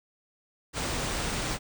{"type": "band-stop noise", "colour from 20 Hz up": "pink", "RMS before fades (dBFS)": -31, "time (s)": [0.73, 1.59], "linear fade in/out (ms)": 50, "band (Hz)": [9900, 16000], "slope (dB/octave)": 96, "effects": []}